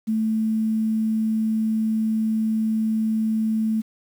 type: tone with quantisation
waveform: sine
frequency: 220 Hz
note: A3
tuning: in tune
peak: -19 dBFS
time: 0.07-3.82 s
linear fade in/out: 20 ms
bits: 8
effects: none